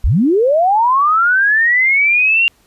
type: linear sweep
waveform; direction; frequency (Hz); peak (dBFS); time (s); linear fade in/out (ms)
sine; up; 36 to 2794; -9; 0.04-2.48; 0
effects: pink hiss -54 dBFS RMS until 2.66 s + resampled to 32000 Hz